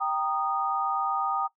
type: chord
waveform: sine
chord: Eb major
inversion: first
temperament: equal with one note detuned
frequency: 784 / 932.3 / 1235.9 Hz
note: G5 / Bb5 / Eb6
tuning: 0 / 0 / -12 cents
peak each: -29 / -32 / -28 dBFS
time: 0-1.48 s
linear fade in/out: 20 ms
effects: noise-tail reverb RT60 0.1 s tail -17 dB re dry